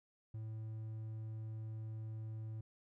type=tone; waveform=triangle; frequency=110 Hz; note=A2; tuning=in tune; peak=-40 dBFS; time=0.34-2.61 s; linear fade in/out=5 ms; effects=none